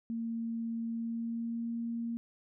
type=tone with pitch glide; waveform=sine; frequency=229.3 to 232.5 Hz; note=A#3 to A#3; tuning=-28 to -4 cents; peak=-33 dBFS; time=0.1-2.17 s; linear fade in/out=0 ms; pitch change=+24 cents; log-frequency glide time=0.87-1.73 s; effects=none